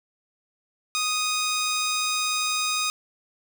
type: tone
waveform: 10% pulse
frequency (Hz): 1244.5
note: D#6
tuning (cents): 0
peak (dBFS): -15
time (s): 0.95-2.9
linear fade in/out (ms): 0
effects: none